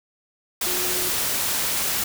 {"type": "tone in noise", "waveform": "sine", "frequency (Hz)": 362, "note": "F#4", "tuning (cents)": -38, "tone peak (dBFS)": -32, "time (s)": [0.66, 1.09], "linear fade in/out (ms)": 5, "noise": "white", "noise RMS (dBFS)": -24, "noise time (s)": [0.61, 2.04], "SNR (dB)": -11, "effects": []}